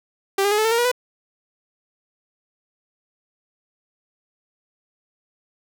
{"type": "tone with pitch steps", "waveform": "sawtooth", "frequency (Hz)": [392, 405.6, 419.7, 434.2, 449.3, 464.8, 480.9, 497.6], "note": ["G4", "G#4", "G#4", "A4", "A4", "A#4", "B4", "B4"], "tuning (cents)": [0, -41, 18, -23, 36, -5, -46, 13], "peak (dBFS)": -13, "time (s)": [0.38, 0.916], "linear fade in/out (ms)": 5, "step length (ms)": 67, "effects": []}